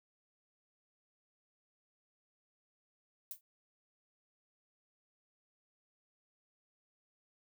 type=noise with exponential decay; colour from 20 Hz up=violet; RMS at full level=-39 dBFS; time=3.31-3.41 s; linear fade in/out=1 ms; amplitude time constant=21 ms; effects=none